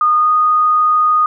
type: tone with pitch glide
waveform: sine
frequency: 1226 to 1236.7 Hz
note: D#6 to D#6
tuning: -26 to -11 cents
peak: -9 dBFS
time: 0.01-1.26 s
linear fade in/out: 2 ms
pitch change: +15 cents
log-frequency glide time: 0.17-0.3 s
effects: none